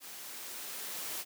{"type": "noise with level ramp", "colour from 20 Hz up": "white", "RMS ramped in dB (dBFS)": [-47, -38], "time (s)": [0, 1.25], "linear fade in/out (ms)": 50, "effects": ["high-pass 200 Hz 12 dB/octave"]}